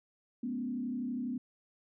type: tone with frequency modulation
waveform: sine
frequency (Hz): 246.6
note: B3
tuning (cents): -2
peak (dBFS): -33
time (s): 0.43-1.38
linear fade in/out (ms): 5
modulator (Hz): 32.2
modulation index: 0.91
effects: none